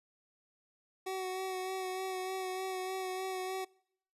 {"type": "tone with vibrato", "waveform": "25% pulse", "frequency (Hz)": 375, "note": "F#4", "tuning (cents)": 23, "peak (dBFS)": -32, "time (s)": [1.06, 3.65], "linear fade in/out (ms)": 10, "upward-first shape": "sine", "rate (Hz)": 3.3, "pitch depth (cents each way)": 22, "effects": ["noise-tail reverb RT60 0.7 s tail -25 dB re dry", "resampled to 32000 Hz"]}